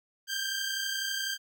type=tone pair together; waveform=15% pulse; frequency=1568 / 1600 Hz; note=G6 / G6; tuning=0 / +35 cents; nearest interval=unison; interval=35 cents; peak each=-27 dBFS; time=0.27-1.38 s; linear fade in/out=50 ms; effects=none